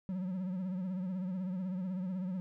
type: tone with vibrato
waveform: triangle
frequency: 185 Hz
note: F#3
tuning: in tune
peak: -32 dBFS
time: 0.09-2.4 s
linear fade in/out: 0 ms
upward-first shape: triangle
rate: 16 Hz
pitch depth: 92 cents each way
effects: none